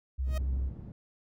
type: tone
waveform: sine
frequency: 65.41 Hz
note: C2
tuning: in tune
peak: -28 dBFS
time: 0.18-0.7 s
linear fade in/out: 20 ms
type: tone with exponential growth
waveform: sawtooth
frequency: 626 Hz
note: D#5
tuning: 10 cents sharp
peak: -32 dBFS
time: 0.23-0.38 s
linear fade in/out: 5 ms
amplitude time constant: 32 ms
type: low-pass noise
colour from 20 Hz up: white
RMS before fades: -43 dBFS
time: 0.27-0.92 s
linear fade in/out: 2 ms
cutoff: 130 Hz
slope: 12 dB/octave
effects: none